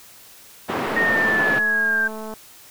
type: band-pass noise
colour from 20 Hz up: pink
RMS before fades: -25 dBFS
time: 0.68-1.6 s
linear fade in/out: 20 ms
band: 240 to 1800 Hz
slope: 12 dB/octave
type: click train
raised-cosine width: 1 ms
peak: -21 dBFS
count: 321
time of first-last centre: 0.87-2.338 s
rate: 218 Hz
type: exponential sweep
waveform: sine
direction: down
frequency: 1864.7 to 1567 Hz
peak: -17 dBFS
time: 0.96-2.08 s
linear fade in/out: 10 ms
effects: white hiss -46 dBFS RMS until 2.7 s